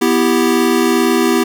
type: chord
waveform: square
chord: E minor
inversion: second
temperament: equal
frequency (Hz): 246.9 / 329.6 / 392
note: B3 / E4 / G4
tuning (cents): 0 / 0 / 0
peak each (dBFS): -16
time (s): 0.01-1.44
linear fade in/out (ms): 10
effects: none